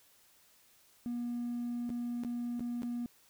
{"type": "tone with dropouts", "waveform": "triangle", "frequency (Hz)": 240, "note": "B3", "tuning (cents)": -49, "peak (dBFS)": -31, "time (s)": [1.06, 3.06], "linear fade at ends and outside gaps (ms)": 0, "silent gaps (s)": [[1.893, 1.902], [2.236, 2.248], [2.595, 2.606], [2.821, 2.832]], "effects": ["tanh soft clip ceiling -30 dBFS", "white hiss -65 dBFS RMS until 3.29 s"]}